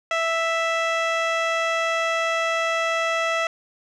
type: tone with low-pass filter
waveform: 15% pulse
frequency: 659.3 Hz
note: E5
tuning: in tune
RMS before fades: -23 dBFS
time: 0.11-3.47 s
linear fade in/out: 2 ms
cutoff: 4300 Hz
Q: 0.93
effects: none